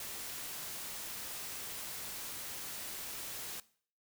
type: noise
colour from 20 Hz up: white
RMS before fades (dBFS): -43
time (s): 0-3.6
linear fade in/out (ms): 2
effects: noise-tail reverb RT60 0.5 s tail -19 dB re dry